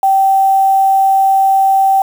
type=tone with quantisation; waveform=sine; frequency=776 Hz; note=G5; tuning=18 cents flat; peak=-7 dBFS; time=0.03-2.02 s; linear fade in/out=2 ms; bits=5; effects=none